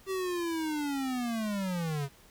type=linear sweep; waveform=square; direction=down; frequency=388.1 to 134.9 Hz; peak=-31 dBFS; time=0.06-2.09 s; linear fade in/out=50 ms; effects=pink hiss -58 dBFS RMS until 2.3 s